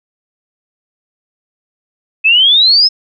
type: exponential sweep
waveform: sine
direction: up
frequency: 2539 to 5260 Hz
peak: -5 dBFS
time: 2.24-2.89 s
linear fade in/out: 20 ms
effects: none